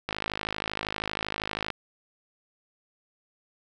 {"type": "click train", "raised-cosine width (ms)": 0.3, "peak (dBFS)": -13, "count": 86, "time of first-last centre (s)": [0.09, 1.703], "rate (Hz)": 52.7, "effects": []}